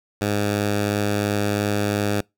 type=tone; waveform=10% pulse; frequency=102.9 Hz; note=G#2; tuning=16 cents flat; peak=-12 dBFS; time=0.21-2.21 s; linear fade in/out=5 ms; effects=noise-tail reverb RT60 0.2 s tail -26 dB re dry